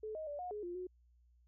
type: tone with pitch steps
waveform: sine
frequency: 432.3 / 626 / 582 / 721 / 419.1 / 350.7 / 365 Hz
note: A4 / D#5 / D5 / F#5 / G#4 / F4 / F#4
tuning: -31 / +10 / -16 / -45 / +16 / +7 / -24 cents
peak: -40 dBFS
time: 0.03-0.87 s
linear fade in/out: 5 ms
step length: 120 ms
effects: added 60 Hz sine -65 dBFS peak until 1.47 s